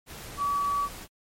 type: tone in noise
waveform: sine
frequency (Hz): 1142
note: D6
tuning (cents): -49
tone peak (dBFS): -24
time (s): 0.37-0.89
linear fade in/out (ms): 50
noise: pink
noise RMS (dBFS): -42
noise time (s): 0.06-1.08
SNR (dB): +15
effects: MP3 64 kbps